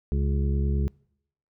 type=harmonic tone; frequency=69.4 Hz; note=C#2; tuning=3 cents sharp; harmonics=1 / 2 / 3 / 5 / 6; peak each=-23 / -29 / -32 / -38 / -38 dBFS; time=0.12-0.88 s; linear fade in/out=0 ms; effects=noise-tail reverb RT60 0.7 s tail -25 dB re dry